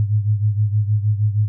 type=beating tone pair; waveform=sine; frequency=103.83 / 110.23 Hz; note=G#2 / A2; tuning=0 / +4 cents; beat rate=6.4 Hz; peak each=-16 / -21 dBFS; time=0-1.48 s; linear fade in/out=0 ms; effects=none